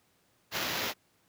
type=noise with sample-and-hold; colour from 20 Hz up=blue; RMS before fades=-33 dBFS; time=0.51-0.94 s; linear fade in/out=50 ms; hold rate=8820 Hz; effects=pink hiss -69 dBFS RMS until 1.28 s + high-pass 100 Hz 12 dB/octave